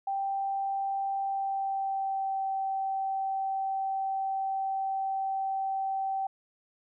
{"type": "tone with pitch glide", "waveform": "sine", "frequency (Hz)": [784, 774.1], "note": ["G5", "G5"], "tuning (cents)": [0, -22], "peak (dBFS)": -28, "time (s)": [0.07, 6.27], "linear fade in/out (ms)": 5, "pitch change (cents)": -22, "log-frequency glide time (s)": [1.2, 2.45], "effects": []}